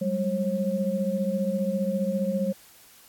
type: tone cluster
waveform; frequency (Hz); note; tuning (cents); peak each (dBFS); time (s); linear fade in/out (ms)
sine; 188.6 / 203.5 / 539; F#3 / G#3 / C#5; +33 / -35 / -49; -28; 0.01-2.53; 10
effects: white hiss -53 dBFS RMS until 3.08 s + AAC 64 kbps